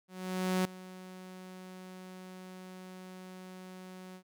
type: tone with ADSR envelope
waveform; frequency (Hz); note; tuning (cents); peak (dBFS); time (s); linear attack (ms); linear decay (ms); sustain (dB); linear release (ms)
sawtooth; 185; F#3; 0; -23; 0.08-4.23; 570; 4; -19; 79
effects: none